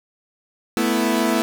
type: chord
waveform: sawtooth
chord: A suspended second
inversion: none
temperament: equal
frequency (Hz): 220 / 246.9 / 329.6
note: A3 / B3 / E4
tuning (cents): 0 / 0 / 0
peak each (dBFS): -18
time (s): 0.77-1.42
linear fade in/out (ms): 0
effects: 7-bit